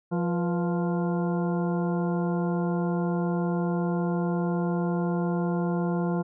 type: harmonic tone with a mistuned harmonic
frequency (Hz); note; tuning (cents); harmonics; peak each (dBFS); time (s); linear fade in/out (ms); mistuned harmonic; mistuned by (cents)
174.5; F3; -1; 1 / 2 / 3 / 4 / 5 / 6 / 8; -25 / -31 / -35 / -37 / -39 / -41 / -43; 0.11-6.23; 20; 3; -92
effects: none